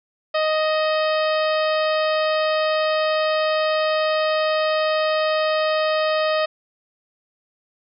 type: harmonic tone with a mistuned harmonic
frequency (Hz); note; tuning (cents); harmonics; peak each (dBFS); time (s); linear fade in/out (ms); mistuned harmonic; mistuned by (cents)
622.3; D#5; 0; 1 / 2 / 3 / 4 / 5 / 6 / 7 / 8; -19 / -25 / -29 / -31 / -33 / -35 / -36 / -37; 0.34-6.46; 10; 4; +46
effects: none